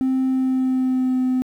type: tone with pitch glide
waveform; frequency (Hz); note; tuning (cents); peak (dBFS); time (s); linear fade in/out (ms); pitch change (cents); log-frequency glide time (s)
triangle; 261.6 to 255.8; C4 to C4; 0 to -39; -14; 0.01-1.42; 0; -39; 0.27-1.21
effects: tanh soft clip ceiling -12 dBFS + 9-bit